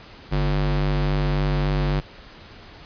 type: ring-modulated tone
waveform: square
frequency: 98 Hz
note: G2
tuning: in tune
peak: -17 dBFS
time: 0.31-2.01 s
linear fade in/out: 20 ms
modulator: 49.9 Hz
effects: pink hiss -44 dBFS RMS until 2.85 s + resampled to 11025 Hz